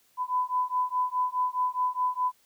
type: beating tone pair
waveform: sine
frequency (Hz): 1000 / 1004.8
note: B5 / B5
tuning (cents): +21 / +30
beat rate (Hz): 4.8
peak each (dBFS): -28 / -28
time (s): 0.17-2.32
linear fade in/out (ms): 50
effects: white hiss -65 dBFS RMS until 2.45 s